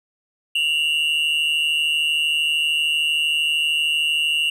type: tone pair together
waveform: triangle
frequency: 2747 / 2900 Hz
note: F7 / F#7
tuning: -29 / -35 cents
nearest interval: minor second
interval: 94 cents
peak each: -19 dBFS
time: 0.55-4.5 s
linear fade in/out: 5 ms
effects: none